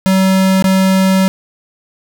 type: tone with dropouts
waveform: square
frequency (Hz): 190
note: F#3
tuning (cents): +46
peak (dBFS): -9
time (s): 0.06-1.28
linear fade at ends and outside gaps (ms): 0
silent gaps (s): 0.624-0.642
effects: none